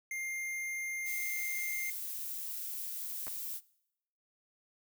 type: tone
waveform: square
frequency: 2109 Hz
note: C7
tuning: 13 cents sharp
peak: -37 dBFS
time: 0.11-1.9 s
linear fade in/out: 2 ms
type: noise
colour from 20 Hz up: violet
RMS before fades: -40 dBFS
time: 1.04-3.61 s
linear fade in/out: 50 ms
type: clicks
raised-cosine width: 0.5 ms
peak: -31 dBFS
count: 2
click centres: 3.269 / 3.28 s
effects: noise-tail reverb RT60 0.8 s tail -22 dB re dry